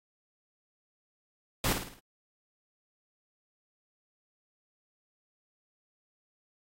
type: noise with echo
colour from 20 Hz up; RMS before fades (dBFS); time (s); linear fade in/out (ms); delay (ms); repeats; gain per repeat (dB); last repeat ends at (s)
pink; -29; 1.64-1.73; 2; 53; 5; -6; 1.995
effects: AAC 48 kbps